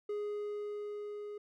triangle tone with level ramp, 415.3 Hz, G#4, in tune, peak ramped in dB -32 to -39 dBFS, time 0.09-1.38 s, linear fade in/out 5 ms, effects none

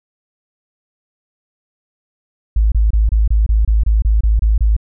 sine tone bursts, 53.6 Hz, A1, 45 cents flat, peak -9 dBFS, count 12, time 2.56-4.766 s, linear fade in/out 5 ms, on 160 ms, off 26 ms, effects none

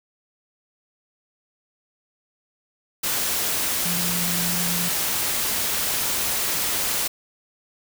sine tone in noise, 174.61 Hz, F3, in tune, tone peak -28 dBFS, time 3.85-4.89 s, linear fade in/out 10 ms, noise white, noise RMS -24 dBFS, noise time 3.03-7.08 s, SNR -7 dB, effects none

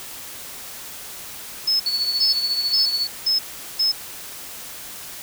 sine tone bursts, 5190 Hz, E8, 28 cents flat, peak -16 dBFS, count 5, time 1.67-3.92 s, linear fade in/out 10 ms, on 130 ms, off 400 ms
sine tone with tremolo, 4435 Hz, C#8, in tune, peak -17 dBFS, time 1.86-3.07 s, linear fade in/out 2 ms, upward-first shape triangle, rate 14 Hz, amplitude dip 60%
effects white hiss -36 dBFS RMS until 5.22 s

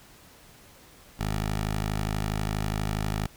10% pulse tone with notch filter, 52.3 Hz, G#1, 13 cents sharp, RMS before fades -29 dBFS, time 1.19-3.27 s, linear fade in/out 10 ms, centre 300 Hz, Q 1.7, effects pink hiss -53 dBFS RMS until 3.36 s

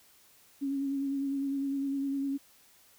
sine tone with vibrato, 275.9 Hz, C#4, 8 cents flat, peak -29 dBFS, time 0.61-2.38 s, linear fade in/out 20 ms, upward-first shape sine, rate 9.9 Hz, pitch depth 27 cents each way, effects white hiss -61 dBFS RMS until 2.98 s

